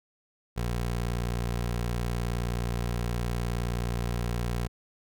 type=tone; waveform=20% pulse; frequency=59.2 Hz; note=A#1; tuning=27 cents sharp; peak=-23 dBFS; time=0.56-4.68 s; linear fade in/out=20 ms; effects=none